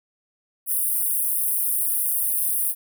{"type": "high-pass noise", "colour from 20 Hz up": "pink", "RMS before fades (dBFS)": -23, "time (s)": [0.66, 2.75], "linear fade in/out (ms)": 50, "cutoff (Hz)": 9200, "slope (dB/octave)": 96, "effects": []}